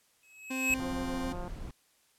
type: tone with exponential growth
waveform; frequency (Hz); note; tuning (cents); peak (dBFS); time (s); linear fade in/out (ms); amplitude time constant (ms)
square; 2569; E7; -45; -23; 0.23-0.74; 1; 110
type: tone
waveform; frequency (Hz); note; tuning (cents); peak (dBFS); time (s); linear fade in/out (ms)
40% pulse; 261.6; C4; 0; -33; 0.5-1.33; 10
type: noise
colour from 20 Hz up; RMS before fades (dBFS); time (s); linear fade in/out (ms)
brown; -41; 0.7-1.71; 2
type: click train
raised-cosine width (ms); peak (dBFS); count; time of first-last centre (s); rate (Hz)
1; -29; 121; 0.8-1.478; 177
effects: white hiss -68 dBFS RMS until 2.18 s + low-pass 12000 Hz 12 dB/octave